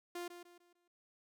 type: tone with echo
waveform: sawtooth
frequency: 350 Hz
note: F4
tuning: 4 cents sharp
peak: -37 dBFS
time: 0.15-0.28 s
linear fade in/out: 5 ms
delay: 150 ms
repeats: 4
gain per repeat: -9 dB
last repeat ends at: 0.88 s
effects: none